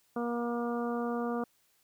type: harmonic tone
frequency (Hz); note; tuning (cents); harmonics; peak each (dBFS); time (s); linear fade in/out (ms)
237.7; A#3; +34; 1 / 2 / 3 / 4 / 5 / 6; -33 / -35 / -39 / -45 / -41 / -47; 0.16-1.44; 5
effects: white hiss -70 dBFS RMS until 1.83 s